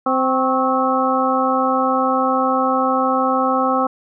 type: harmonic tone with a mistuned harmonic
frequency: 260.1 Hz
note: C4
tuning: 10 cents flat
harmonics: 1 / 2 / 3 / 4 / 5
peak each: -21 / -21 / -21 / -21 / -21 dBFS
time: 0.06-3.87 s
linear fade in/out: 5 ms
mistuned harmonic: 4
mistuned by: +86 cents
effects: none